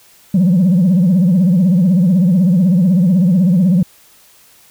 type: tone with vibrato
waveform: sine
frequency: 181 Hz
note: F#3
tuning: 38 cents flat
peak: -6 dBFS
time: 0.34-3.83 s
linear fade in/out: 5 ms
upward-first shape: triangle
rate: 16 Hz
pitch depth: 200 cents each way
effects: tanh soft clip ceiling -6 dBFS + white hiss -47 dBFS RMS until 4.7 s